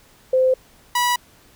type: tone pair in turn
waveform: sine / sawtooth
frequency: 517 / 976 Hz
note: C5 / B5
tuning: -21 / -21 cents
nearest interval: major seventh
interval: 1100 cents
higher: second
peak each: -13 dBFS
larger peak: neither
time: 0.33-0.54 / 0.95-1.16 s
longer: neither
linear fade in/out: 5 ms
effects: pink hiss -52 dBFS RMS until 1.55 s